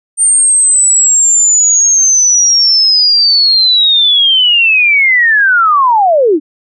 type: linear sweep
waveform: sine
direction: down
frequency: 8870 to 276.5 Hz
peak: -5 dBFS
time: 0.17-6.4 s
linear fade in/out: 50 ms
effects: none